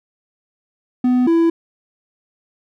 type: tone pair in turn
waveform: triangle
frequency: 250 / 332.6 Hz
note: B3 / E4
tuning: +21 / +16 cents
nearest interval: perfect fourth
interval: 495 cents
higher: second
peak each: -10 / -9 dBFS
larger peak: second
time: 1.04-1.27 / 1.27-1.5 s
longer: neither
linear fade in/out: 5 ms
effects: none